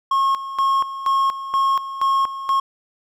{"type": "tone with tremolo", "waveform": "triangle", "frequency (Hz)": 1085, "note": "C#6", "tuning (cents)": -37, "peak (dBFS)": -13, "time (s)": [0.11, 2.6], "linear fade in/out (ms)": 5, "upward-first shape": "square", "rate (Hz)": 2.1, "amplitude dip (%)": 75, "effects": []}